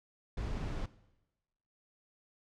brown noise, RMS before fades -37 dBFS, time 0.37-0.86 s, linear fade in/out 5 ms, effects noise-tail reverb RT60 1.0 s tail -18 dB re dry + low-pass 6000 Hz 12 dB/octave

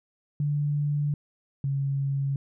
sine tone pair in turn, 146.2 / 138.26 Hz, D3 / C#3, -7 / -4 cents, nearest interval minor second, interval 97 cents, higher first, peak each -23 / -24 dBFS, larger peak first, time 0.4-1.14 / 1.64-2.36 s, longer first, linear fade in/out 2 ms, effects none

